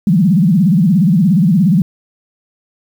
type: tone with vibrato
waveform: sine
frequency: 180.8 Hz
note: F#3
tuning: 40 cents flat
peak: -7 dBFS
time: 0.07-1.82 s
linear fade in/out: 2 ms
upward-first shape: sine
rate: 17 Hz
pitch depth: 270 cents each way
effects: 7-bit